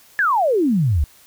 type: exponential sweep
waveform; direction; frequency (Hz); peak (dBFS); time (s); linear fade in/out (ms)
sine; down; 1760 to 65.41; -14; 0.19-1.04; 0
effects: white hiss -50 dBFS RMS until 1.26 s